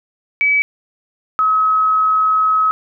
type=tone pair in turn; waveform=sine; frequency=2287 / 1279.5 Hz; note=D7 / D#6; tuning=-47 / +48 cents; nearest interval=minor seventh; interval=1005 cents; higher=first; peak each=-11 dBFS; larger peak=neither; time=0.41-0.62 / 1.39-2.71 s; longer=second; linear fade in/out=0 ms; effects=none